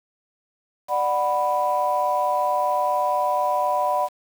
sine chord, B minor, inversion first, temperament just, 592.7 / 740.8 / 987.8 Hz, D5 / F#5 / B5, +16 / +2 / 0 cents, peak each -24 / -23 / -22 dBFS, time 0.88-4.09 s, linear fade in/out 50 ms, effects tanh soft clip ceiling -10 dBFS + 7-bit

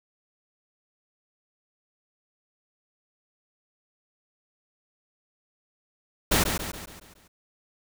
pink noise with echo, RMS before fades -21 dBFS, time 6.31-6.44 s, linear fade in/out 10 ms, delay 140 ms, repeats 6, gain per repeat -6 dB, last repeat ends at 7.28 s, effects none

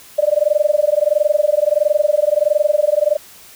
sine tone with amplitude modulation, 598 Hz, D5, 31 cents sharp, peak -8 dBFS, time 0.18-3.17 s, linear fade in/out 10 ms, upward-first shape sine, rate 21.5 Hz, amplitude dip 100%, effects white hiss -42 dBFS RMS until 3.55 s

